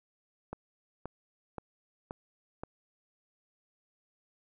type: click train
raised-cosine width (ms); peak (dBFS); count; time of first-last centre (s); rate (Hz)
1; -24; 5; 0.53-2.635; 1.9
effects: none